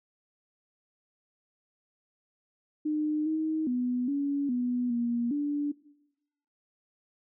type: tone with pitch steps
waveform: sine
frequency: 303.9 / 314.7 / 247.7 / 282.8 / 246.1 / 237.3 / 290.6 Hz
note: D#4 / D#4 / B3 / C#4 / B3 / A#3 / D4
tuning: -41 / +20 / +5 / +35 / -6 / +31 / -18 cents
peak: -26 dBFS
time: 2.85-5.72 s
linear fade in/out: 10 ms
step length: 410 ms
effects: noise-tail reverb RT60 0.9 s tail -20 dB re dry